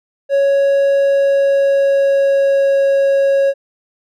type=tone with pitch glide; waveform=triangle; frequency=555 to 550.5 Hz; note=C#5 to C#5; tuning=+2 to -12 cents; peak=-8 dBFS; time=0.29-3.54 s; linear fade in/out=50 ms; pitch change=-14 cents; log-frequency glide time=0.96-2.84 s; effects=none